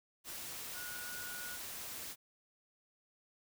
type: tone in noise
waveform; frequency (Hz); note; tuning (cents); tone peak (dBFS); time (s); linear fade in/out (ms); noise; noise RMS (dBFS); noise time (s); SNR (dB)
sine; 1453; F#6; -32; -46; 0.73-1.59; 50; white; -45; 0.24-2.16; -4
effects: none